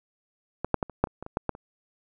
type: clicks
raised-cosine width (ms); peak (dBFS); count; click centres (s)
1; -14 / -6 / -12 / -26 / -6 / -28 / -23 / -24 / -11 / -11 / -28; 11; 0.646 / 0.743 / 0.828 / 0.897 / 1.04 / 1.072 / 1.226 / 1.264 / 1.371 / 1.493 / 1.551
effects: none